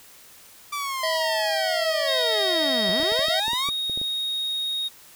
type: linear two-way sweep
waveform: sawtooth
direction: down then up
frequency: 1175 to 175 to 1175 Hz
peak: -23 dBFS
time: 0.72-3.7 s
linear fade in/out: 10 ms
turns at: 2.91 s
type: harmonic tone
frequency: 641 Hz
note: E5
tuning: 49 cents flat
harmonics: 1 / 3 / 5 / 7 / 8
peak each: -25 / -30 / -32 / -33 / -34 dBFS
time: 1.03-3.4 s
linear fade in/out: 5 ms
type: tone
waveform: triangle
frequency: 3741 Hz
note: A#7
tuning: 5 cents sharp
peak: -23 dBFS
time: 2.07-4.89 s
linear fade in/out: 20 ms
type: clicks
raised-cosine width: 2 ms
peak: -24 dBFS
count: 12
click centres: 2.893 / 3.001 / 3.031 / 3.12 / 3.192 / 3.284 / 3.481 / 3.533 / 3.688 / 3.897 / 3.975 / 4.015 s
effects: white hiss -49 dBFS RMS until 5.15 s